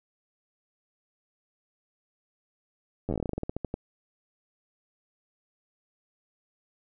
slowing click train, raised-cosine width 2 ms, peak -17 dBFS, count 18, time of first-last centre 3.09-3.741 s, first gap 10 ms, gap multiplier 1.15, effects none

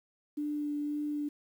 sine tone with vibrato, 294.7 Hz, D4, 6 cents sharp, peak -31 dBFS, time 0.37-1.29 s, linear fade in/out 10 ms, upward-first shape sine, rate 1.9 Hz, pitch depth 11 cents each way, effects 10-bit

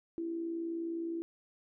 sine tone with amplitude modulation, 333.5 Hz, E4, 20 cents sharp, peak -32 dBFS, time 0.18-1.22 s, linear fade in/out 0 ms, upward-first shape sine, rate 59.8 Hz, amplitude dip 45%, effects none

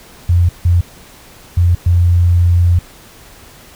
sine tone bursts at uneven times, 87.3 Hz, F2, in tune, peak -7 dBFS, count 4, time 0.29-0.49 / 0.65-0.81 / 1.57-1.75 / 1.86-2.79 s, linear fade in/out 5 ms, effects pink hiss -40 dBFS RMS until 3.75 s

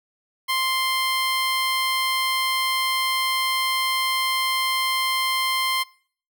15% pulse tone, 1050 Hz, C6, 6 cents sharp, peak -14 dBFS, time 0.48-5.84 s, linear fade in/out 20 ms, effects noise-tail reverb RT60 0.5 s tail -22 dB re dry

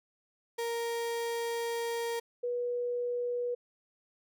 35% pulse / sine tone pair in turn, 466.2 / 486.1 Hz, A#4 / B4, 0 / -28 cents, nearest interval minor second, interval 72 cents, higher second, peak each -30 / -30 dBFS, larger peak neither, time 0.58-2.2 / 2.43-3.55 s, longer first, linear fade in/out 10 ms, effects none

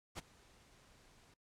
pink noise with ADSR envelope, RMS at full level -42 dBFS, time 0.15-1.34 s, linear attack 36 ms, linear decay 17 ms, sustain -23 dB, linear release 4 ms, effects noise-tail reverb RT60 0.1 s tail -21 dB re dry + low-pass 9000 Hz 12 dB/octave

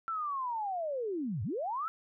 sine linear two-way sweep, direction down then up, 1355 to 89.2 to 1355 Hz, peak -32 dBFS, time 0.08-1.88 s, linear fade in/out 0 ms, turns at 1.43 s, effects none

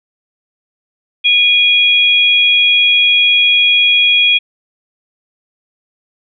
sine tone pair together, 2454 / 3314 Hz, D#7 / G#7, -25 / -4 cents, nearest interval perfect fourth, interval 521 cents, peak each -10 dBFS, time 1.24-4.39 s, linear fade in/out 20 ms, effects none

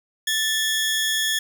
sawtooth tone pair together, 1765 / 3330 Hz, A6 / G#7, +5 / +4 cents, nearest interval major seventh, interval 1099 cents, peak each -20 dBFS, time 0.27-1.39 s, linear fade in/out 5 ms, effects none

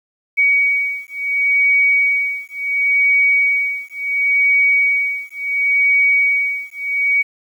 sine beating tone pair, 2255 / 2255.71 Hz, C#7 / C#7, +29 / +30 cents, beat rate 0.71 Hz, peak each -16 dBFS, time 0.37-7.23 s, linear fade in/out 20 ms, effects 8-bit

